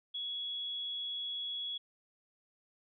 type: tone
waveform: sine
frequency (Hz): 3358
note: G#7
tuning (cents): +18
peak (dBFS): -36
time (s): 0.14-1.78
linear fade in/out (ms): 10
effects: none